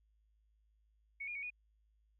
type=tone with pitch steps; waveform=sine; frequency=2221 / 2424 / 2240 / 2461 Hz; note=C#7 / D#7 / C#7 / D#7; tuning=+3 / -46 / +18 / -20 cents; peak=-40 dBFS; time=1.2-1.504 s; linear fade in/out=10 ms; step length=76 ms; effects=added 53 Hz sine -70 dBFS peak until 2.19 s